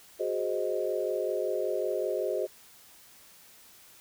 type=chord; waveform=sine; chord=Ab dominant seventh; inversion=third; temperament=equal; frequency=370 / 415.3 / 523.3 / 622.3 Hz; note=Gb4 / Ab4 / C5 / Eb5; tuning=0 / 0 / 0 / 0 cents; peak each=-33 dBFS; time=0.19-2.47 s; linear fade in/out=20 ms; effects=white hiss -55 dBFS RMS until 4 s